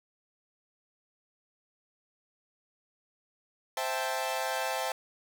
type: chord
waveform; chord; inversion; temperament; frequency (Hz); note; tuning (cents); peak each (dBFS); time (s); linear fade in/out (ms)
sawtooth; A minor seventh; first; equal; 523.3 / 659.3 / 784 / 880; C5 / E5 / G5 / A5; 0 / 0 / 0 / 0; -32; 3.77-4.92; 2
effects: none